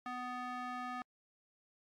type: tone with band-pass filter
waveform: square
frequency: 248.9 Hz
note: B3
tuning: 14 cents sharp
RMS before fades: -42 dBFS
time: 0.06-1.02 s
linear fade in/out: 0 ms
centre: 1200 Hz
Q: 1.6
effects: AAC 64 kbps